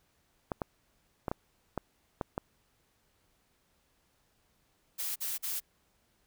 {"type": "clicks", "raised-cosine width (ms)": 1, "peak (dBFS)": -18, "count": 7, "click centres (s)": [0.518, 0.618, 1.282, 1.315, 1.777, 2.212, 2.379]}
{"type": "noise bursts", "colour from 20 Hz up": "blue", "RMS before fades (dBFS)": -35, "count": 3, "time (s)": [4.98, 5.604], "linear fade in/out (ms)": 20, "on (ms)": 180, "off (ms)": 42}
{"effects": ["pink hiss -72 dBFS RMS until 6.26 s"]}